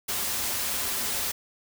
white noise with comb filter, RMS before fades -29 dBFS, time 0.08-1.32 s, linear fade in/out 10 ms, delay 6.3 ms, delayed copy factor -0.5, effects none

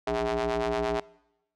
sawtooth ring-modulated tone, 118.3 Hz, A#2, 26 cents sharp, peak -19 dBFS, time 0.07-1 s, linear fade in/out 5 ms, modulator 528 Hz, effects noise-tail reverb RT60 0.9 s tail -23 dB re dry + low-pass 5000 Hz 12 dB/octave

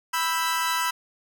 sawtooth chord, E minor, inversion second, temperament equal with one note detuned, 987.8 / 1318.5 / 1583.5 Hz, B5 / E6 / G6, 0 / 0 / +17 cents, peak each -22 / -24 / -28 dBFS, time 0.13-0.91 s, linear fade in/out 10 ms, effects none

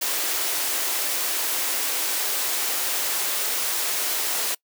white high-pass noise, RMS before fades -25 dBFS, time 0.01-4.55 s, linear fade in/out 10 ms, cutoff 310 Hz, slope 24 dB/octave, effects noise-tail reverb RT60 0.1 s tail -24 dB re dry

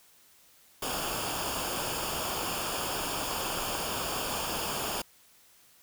pink noise with comb filter, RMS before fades -33 dBFS, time 0.82-5.02 s, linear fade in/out 5 ms, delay 0.5 ms, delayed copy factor -0.7, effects white hiss -60 dBFS RMS until 5.82 s

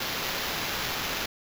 white noise with sample-and-hold, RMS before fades -31 dBFS, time 0-1.26 s, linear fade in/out 5 ms, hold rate 8820 Hz, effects none

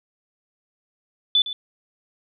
sine tone with echo, 3491 Hz, A7, 14 cents flat, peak -14 dBFS, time 1.35-1.42 s, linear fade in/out 2 ms, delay 110 ms, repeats 1, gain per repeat -13 dB, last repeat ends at 1.53 s, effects none

